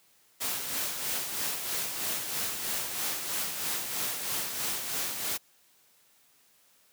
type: noise with tremolo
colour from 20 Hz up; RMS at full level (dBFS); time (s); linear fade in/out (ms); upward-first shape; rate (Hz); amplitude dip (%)
white; -31; 0.4-5.38; 20; sine; 3.1; 45
effects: white hiss -64 dBFS RMS until 6.92 s + high-pass 100 Hz 12 dB/octave